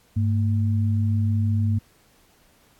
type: tone pair together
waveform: sine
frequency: 100.94 / 226.6 Hz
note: G#2 / A#3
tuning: -49 / -49 cents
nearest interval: octave + major second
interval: 1400 cents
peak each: -19 / -27 dBFS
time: 0.16-1.79 s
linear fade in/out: 10 ms
effects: pink hiss -59 dBFS RMS until 2.79 s + AAC 64 kbps